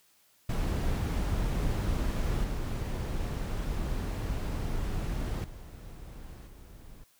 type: noise with level steps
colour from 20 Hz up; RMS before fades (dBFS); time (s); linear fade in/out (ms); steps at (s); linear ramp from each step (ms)
brown; -29 / -32 / -45 / -50; 0.49-7.04; 5; 2.44 / 5.44 / 6.47; 2
effects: white hiss -65 dBFS RMS until 7.19 s